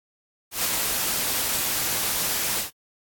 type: noise with ADSR envelope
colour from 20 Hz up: white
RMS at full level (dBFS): -22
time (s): 0.51-2.71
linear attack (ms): 140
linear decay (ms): 4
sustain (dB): -3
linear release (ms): 130
effects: AAC 64 kbps